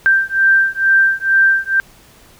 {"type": "beating tone pair", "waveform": "sine", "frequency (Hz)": [1571, 1573.2], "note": ["G6", "G6"], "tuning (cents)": [3, 6], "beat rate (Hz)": 2.2, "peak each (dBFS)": -13, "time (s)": [0.06, 1.8], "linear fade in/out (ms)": 0, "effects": ["pink hiss -46 dBFS RMS until 2.39 s"]}